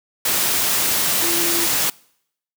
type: tone in noise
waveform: sine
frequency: 340.1 Hz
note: F4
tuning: 46 cents flat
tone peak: -25 dBFS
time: 1.22-1.66 s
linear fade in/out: 5 ms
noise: white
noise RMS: -19 dBFS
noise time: 0.25-1.9 s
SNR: -9 dB
effects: noise-tail reverb RT60 0.7 s tail -25 dB re dry + high-pass 100 Hz 12 dB/octave